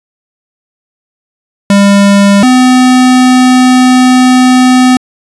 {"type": "tone pair in turn", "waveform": "square", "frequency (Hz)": [200, 253.8], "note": ["G3", "B3"], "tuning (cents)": [35, 47], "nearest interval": "major third", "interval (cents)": 412, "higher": "second", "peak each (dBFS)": -3, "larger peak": "neither", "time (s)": [[1.7, 2.43], [2.43, 4.97]], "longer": "second", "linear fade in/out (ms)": 2, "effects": ["resampled to 24000 Hz"]}